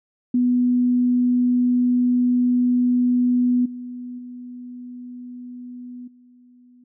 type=tone with level steps; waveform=sine; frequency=246.9 Hz; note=B3; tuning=in tune; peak=-15 / -30 / -33 / -48 dBFS; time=0.34-6.84 s; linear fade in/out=5 ms; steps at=3.65 / 4.18 / 6.07 s; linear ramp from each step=10 ms; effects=none